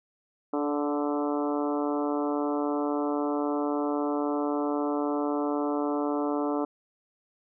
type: harmonic tone with a mistuned harmonic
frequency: 146.3 Hz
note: D3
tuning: 6 cents flat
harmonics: 2 / 3 / 4 / 5 / 6 / 7 / 8 / 9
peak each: -28 / -32 / -34 / -36 / -38 / -39 / -40 / -41 dBFS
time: 0.53-6.65 s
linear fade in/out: 5 ms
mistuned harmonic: 3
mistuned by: -15 cents
effects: none